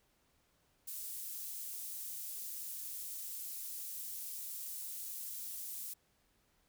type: high-pass noise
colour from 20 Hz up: pink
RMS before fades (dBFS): -44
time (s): 0.87-5.94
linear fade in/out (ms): 10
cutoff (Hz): 11000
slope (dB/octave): 12
effects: pink hiss -74 dBFS RMS until 6.68 s